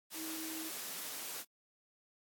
sine tone in noise, 319.6 Hz, D#4, 47 cents sharp, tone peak -42 dBFS, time 0.14-0.71 s, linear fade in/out 50 ms, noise white, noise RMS -43 dBFS, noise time 0.1-1.45 s, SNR -2 dB, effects high-pass 200 Hz 12 dB/octave + AAC 64 kbps

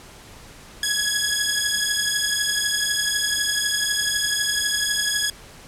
10% pulse beating tone pair, 1669 / 1681 Hz, G#6 / G#6, +8 / +20 cents, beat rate 12 Hz, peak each -14 dBFS, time 0.83-5.3 s, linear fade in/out 2 ms, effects pink hiss -44 dBFS RMS until 5.67 s + low-pass 11000 Hz 12 dB/octave

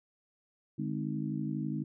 harmonic tone with a mistuned harmonic, 51.91 Hz, G#1, in tune, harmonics 3 / 4 / 5 / 6, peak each -36 / -37 / -38 / -39 dBFS, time 0.78-1.84 s, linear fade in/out 10 ms, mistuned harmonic 3, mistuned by -76 cents, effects none

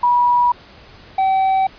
sine / triangle tone pair in turn, 971 / 766.9 Hz, B5 / G5, -30 / -38 cents, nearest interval major third, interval 408 cents, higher first, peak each -11 dBFS, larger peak neither, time 0.03-0.52 / 1.18-1.67 s, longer neither, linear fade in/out 5 ms, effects pink hiss -43 dBFS RMS until 1.78 s + resampled to 11025 Hz

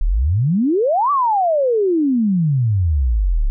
sine exponential two-way sweep, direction up then down, 32.7 to 1180 to 32.7 Hz, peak -13 dBFS, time 0.01-3.5 s, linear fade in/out 0 ms, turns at 1.11 s, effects none

